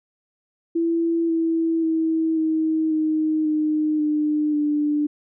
sine tone with pitch steps, 333.4 / 327.9 / 322.4 / 317.1 / 311.8 / 306.6 / 301.5 / 296.5 Hz, E4 / E4 / E4 / D#4 / D#4 / D#4 / D4 / D4, +20 / -9 / -38 / +33 / +4 / -25 / +46 / +17 cents, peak -18 dBFS, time 0.75-5.07 s, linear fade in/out 10 ms, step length 540 ms, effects none

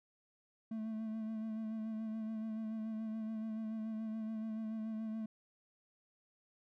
triangle tone with vibrato, 220 Hz, A3, in tune, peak -36 dBFS, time 0.71-5.26 s, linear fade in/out 5 ms, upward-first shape sine, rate 7 Hz, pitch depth 27 cents each way, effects none

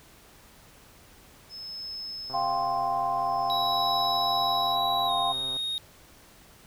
sine tone with tremolo, 5200 Hz, E8, 24 cents flat, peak -34 dBFS, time 1.49-4.77 s, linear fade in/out 50 ms, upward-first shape sine, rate 0.48 Hz, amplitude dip 95%
click train, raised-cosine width 1 ms, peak -30 dBFS, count 429, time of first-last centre 2.3-5.567 s, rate 131 Hz
sine chord, F suspended second, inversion none, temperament equal, 698.5 / 784 / 1046.5 Hz, F5 / G5 / C6, 0 / 0 / 0 cents, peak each -29 dBFS, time 2.33-5.33 s, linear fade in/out 20 ms
triangle tone with pitch glide, 3894 to 3727 Hz, B7 to A#7, -25 to -1 cents, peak -27 dBFS, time 3.5-5.78 s, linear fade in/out 0 ms, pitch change -76 cents, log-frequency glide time 5.06-5.11 s
effects pink hiss -54 dBFS RMS until 6.66 s

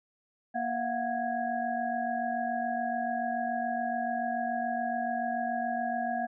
sine tone cluster, 236.1 / 683 / 730 / 1654 Hz, A#3 / F5 / F#5 / G#6, +22 / -39 / -24 / -8 cents, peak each -36 / -35 / -31 / -39 dBFS, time 0.54-6.27 s, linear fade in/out 20 ms, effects none

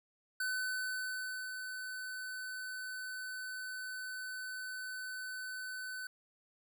square tone with ADSR envelope, 1511 Hz, F#6, 36 cents sharp, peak -34 dBFS, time 0.4-6.07 s, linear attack 4 ms, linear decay 1100 ms, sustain -7 dB, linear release 3 ms, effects none

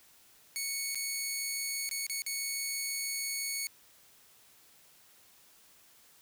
10% pulse tone with dropouts, 2217 Hz, C#7, in tune, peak -24 dBFS, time 0.56-3.67 s, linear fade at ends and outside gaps 0 ms, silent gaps 0.947-0.955 / 1.891-1.912 / 2.066-2.097 / 2.22-2.264 s, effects white hiss -61 dBFS RMS until 6.21 s

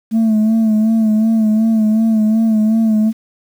sine tone with vibrato, 219.8 Hz, A3, 2 cents flat, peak -7 dBFS, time 0.11-3.13 s, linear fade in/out 50 ms, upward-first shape sine, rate 2.7 Hz, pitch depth 46 cents each way, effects tanh soft clip ceiling -9 dBFS + 7-bit

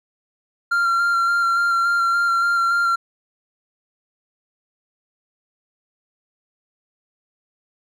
triangle tone with vibrato, 1381 Hz, F6, 20 cents flat, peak -14 dBFS, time 0.71-2.96 s, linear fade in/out 10 ms, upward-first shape square, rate 3.5 Hz, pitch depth 15 cents each way, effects none

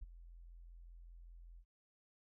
sine tone with ADSR envelope, 42.59 Hz, F1, 43 cents flat, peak -40 dBFS, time 0.01-1.65 s, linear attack 17 ms, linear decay 18 ms, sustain -13 dB, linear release 67 ms, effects none

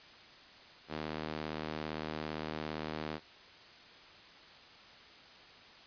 sawtooth tone with high-pass filter, 77.6 Hz, D#2, 4 cents flat, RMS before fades -40 dBFS, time 0.88-3.2 s, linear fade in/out 50 ms, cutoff 240 Hz, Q 0.72, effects white hiss -55 dBFS RMS until 5.86 s + resampled to 11025 Hz

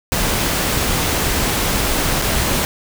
pink noise with dropouts, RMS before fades -18 dBFS, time 0.12-2.65 s, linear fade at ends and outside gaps 0 ms, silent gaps 2.216-2.221 s, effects none

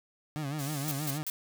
30% pulse tone with vibrato, 145.3 Hz, D3, 18 cents flat, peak -30 dBFS, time 0.36-1.23 s, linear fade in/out 0 ms, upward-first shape sine, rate 6.3 Hz, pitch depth 120 cents each way
white band-pass noise, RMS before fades -42 dBFS, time 0.58-1.19 s, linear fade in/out 20 ms, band 3300 to 14000 Hz, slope 12 dB/octave
blue noise bursts, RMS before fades -34 dBFS, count 3, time 0.88-1.299 s, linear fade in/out 0 ms, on 33 ms, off 160 ms
effects none

